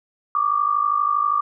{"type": "tone pair together", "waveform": "sine", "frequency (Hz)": [1148.5, 1201], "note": ["D6", "D6"], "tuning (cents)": [-39, 38], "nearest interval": "minor second", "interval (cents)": 77, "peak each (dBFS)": -20, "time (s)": [0.35, 1.41], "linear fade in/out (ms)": 2, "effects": []}